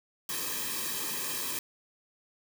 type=noise with comb filter; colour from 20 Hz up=white; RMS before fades=-34 dBFS; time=0.29-1.59 s; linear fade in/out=2 ms; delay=1.4 ms; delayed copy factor=-0.95; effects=none